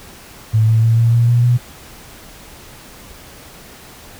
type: tone with pitch steps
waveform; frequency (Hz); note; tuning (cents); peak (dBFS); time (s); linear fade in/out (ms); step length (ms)
sine; 110 / 111.92 / 113.88 / 115.87 / 117.9 / 119.96 / 122.05; A2 / A2 / A#2 / A#2 / A#2 / B2 / B2; 0 / +30 / -40 / -10 / +20 / -50 / -20; -9; 0.53-1.58; 20; 150
effects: pink hiss -39 dBFS RMS until 4.19 s